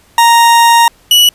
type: tone pair in turn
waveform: 40% pulse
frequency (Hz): 932.3 / 2943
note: A#5 / F#7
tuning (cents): 0 / -10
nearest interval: octave + minor sixth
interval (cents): 1990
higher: second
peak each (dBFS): -3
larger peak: neither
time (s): 0.18-0.88 / 1.11-1.29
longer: first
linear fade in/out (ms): 2
effects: pink hiss -47 dBFS RMS until 1.34 s + resampled to 32000 Hz